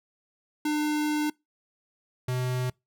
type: tone pair in turn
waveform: square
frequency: 300.8 / 126.47 Hz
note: D4 / B2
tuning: +42 / +42 cents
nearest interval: octave + minor third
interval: 1500 cents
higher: first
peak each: -25 / -27 dBFS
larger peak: first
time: 0.65-1.3 / 2.28-2.7 s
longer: first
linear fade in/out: 5 ms
effects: noise-tail reverb RT60 0.2 s tail -25 dB re dry